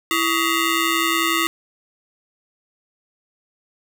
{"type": "ring-modulated tone", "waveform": "15% pulse", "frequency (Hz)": 795, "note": "G5", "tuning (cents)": 24, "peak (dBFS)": -8, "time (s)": [0.11, 1.47], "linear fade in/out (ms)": 0, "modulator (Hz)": 463, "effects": []}